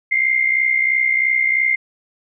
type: tone pair together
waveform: sine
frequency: 2093 / 2156 Hz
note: C7 / C#7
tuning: 0 / -49 cents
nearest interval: minor second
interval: 51 cents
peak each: -15 / -20 dBFS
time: 0.11-1.76 s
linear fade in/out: 10 ms
effects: none